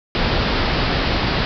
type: low-pass noise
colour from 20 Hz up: pink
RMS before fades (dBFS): -19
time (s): 0.15-1.45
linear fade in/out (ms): 0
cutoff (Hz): 5100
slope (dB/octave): 96
effects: none